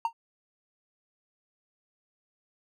triangle tone with exponential decay, 919 Hz, A#5, 25 cents flat, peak -19 dBFS, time 0.05-0.13 s, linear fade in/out 2 ms, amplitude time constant 16 ms, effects none

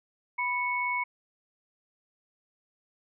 sine tone pair together, 986.6 / 2211 Hz, B5 / C#7, -2 / -5 cents, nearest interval octave + major second, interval 1397 cents, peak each -30 / -29 dBFS, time 0.38-1.04 s, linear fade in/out 10 ms, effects none

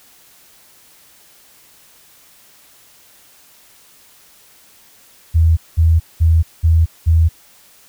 sine tone bursts, 81.6 Hz, E2, 17 cents flat, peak -8 dBFS, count 5, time 5.34-7.29 s, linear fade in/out 20 ms, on 230 ms, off 200 ms, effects white hiss -48 dBFS RMS until 7.88 s

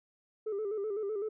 sine tone with vibrato, 415.6 Hz, G#4, 1 cent sharp, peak -30 dBFS, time 0.46-1.29 s, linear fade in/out 10 ms, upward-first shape square, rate 7.9 Hz, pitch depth 76 cents each way, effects tanh soft clip ceiling -30 dBFS

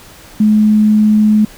sine tone, 213.2 Hz, G#3, 46 cents sharp, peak -6 dBFS, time 0.4-1.45 s, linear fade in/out 5 ms, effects pink hiss -38 dBFS RMS until 1.57 s

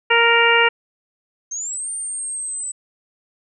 harmonic tone, 466.2 Hz, A#4, in tune, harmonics 1 / 2 / 3 / 4 / 5 / 6, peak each -19 / -19 / -19 / -19 / -19 / -19 dBFS, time 0.1-0.69 s, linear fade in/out 10 ms
sine linear two-way sweep, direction up then down, 6280 to 8890 to 7990 Hz, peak -24 dBFS, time 1.51-2.72 s, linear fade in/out 10 ms, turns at 1.9 s
effects none

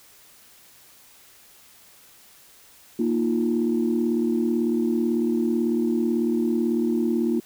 sine chord, Bb suspended fourth, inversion none, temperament equal, 233.1 / 311.1 / 349.2 Hz, Bb3 / Eb4 / F4, 0 / 0 / 0 cents, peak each -22 / -26 / -24 dBFS, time 2.99-7.4 s, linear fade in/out 5 ms, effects tanh soft clip ceiling -12 dBFS + white hiss -52 dBFS RMS until 7.45 s

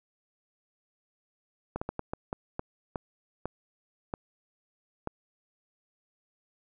slowing click train, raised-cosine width 1 ms, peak -18 dBFS, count 11, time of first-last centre 1.76-5.074 s, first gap 55 ms, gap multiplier 1.37, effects none

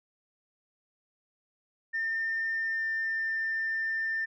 sine tone with pitch glide, 1806 to 1793.5 Hz, A6 to A6, +45 to +33 cents, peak -27 dBFS, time 1.93-4.26 s, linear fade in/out 20 ms, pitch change -12 cents, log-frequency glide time 2.5-3.31 s, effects tanh soft clip ceiling -24 dBFS

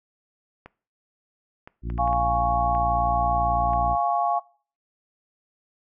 clicks, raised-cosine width 0.5 ms, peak -26 dBFS, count 8, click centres 0.66 / 1.675 / 1.901 / 1.979 / 2.076 / 2.13 / 2.75 / 3.734 s
harmonic tone, 58.27 Hz, A#1, in tune, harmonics 1 / 2 / 3 / 4 / 5 / 6, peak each -28 / -34 / -38 / -40 / -42 / -44 dBFS, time 1.82-3.97 s, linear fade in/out 50 ms
sine chord, Db major, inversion first, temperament equal, 698.5 / 830.6 / 1108.7 Hz, F5 / Ab5 / Db6, 0 / 0 / 0 cents, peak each -23 / -25 / -26 dBFS, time 1.98-4.4 s, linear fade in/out 20 ms
effects noise-tail reverb RT60 0.4 s tail -20 dB re dry

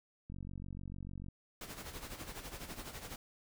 click train, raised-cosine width 5 ms, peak -34 dBFS, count 47, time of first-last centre 0.3-1.285 s, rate 46.7 Hz
pink noise with tremolo, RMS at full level -44 dBFS, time 1.61-3.16 s, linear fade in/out 2 ms, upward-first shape sine, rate 12 Hz, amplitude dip 65%
effects none

